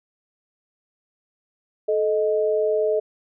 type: tone pair together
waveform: sine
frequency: 434.2 / 623.1 Hz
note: A4 / D#5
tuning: -23 / +2 cents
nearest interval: tritone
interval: 625 cents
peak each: -20 / -22 dBFS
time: 1.88-3 s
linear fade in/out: 10 ms
effects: none